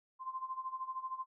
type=tone with tremolo; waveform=sine; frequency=1043 Hz; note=C6; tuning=6 cents flat; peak=-35 dBFS; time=0.19-1.26 s; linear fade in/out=50 ms; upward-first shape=sine; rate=13 Hz; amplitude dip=80%; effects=none